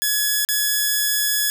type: tone with dropouts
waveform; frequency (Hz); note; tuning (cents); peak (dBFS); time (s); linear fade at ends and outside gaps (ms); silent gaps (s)
5% pulse; 1695; G#6; +35; -7; 0.02-1.5; 0; 0.449-0.488
effects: none